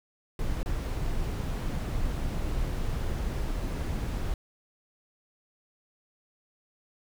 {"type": "noise with dropouts", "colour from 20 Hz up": "brown", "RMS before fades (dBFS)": -30, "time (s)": [0.39, 4.34], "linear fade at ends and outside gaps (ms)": 2, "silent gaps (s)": [0.631, 0.659], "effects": []}